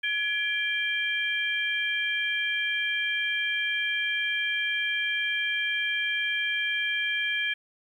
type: tone cluster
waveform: sine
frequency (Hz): 1689 / 2359 / 3177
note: G#6 / D7 / G7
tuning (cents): +29 / +7 / +23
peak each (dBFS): -29 / -29 / -31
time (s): 0.03-7.54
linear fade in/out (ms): 10
effects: 10-bit